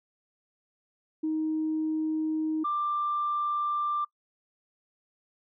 sine tone pair in turn, 313.5 / 1183.6 Hz, D#4 / D6, +13 / +13 cents, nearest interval octave + major seventh, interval 2300 cents, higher second, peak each -25 dBFS, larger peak neither, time 1.23-2.64 / 2.64-4.05 s, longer neither, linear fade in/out 10 ms, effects noise-tail reverb RT60 0.1 s tail -25 dB re dry + tanh soft clip ceiling -21 dBFS

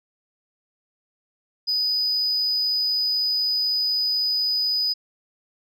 sine tone, 4978 Hz, D#8, in tune, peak -18 dBFS, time 1.67-4.94 s, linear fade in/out 20 ms, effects tanh soft clip ceiling -18 dBFS

